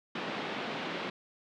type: band-pass noise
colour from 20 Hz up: pink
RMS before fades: -37 dBFS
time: 0.15-1.1 s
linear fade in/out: 5 ms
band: 190 to 3700 Hz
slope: 24 dB/octave
effects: none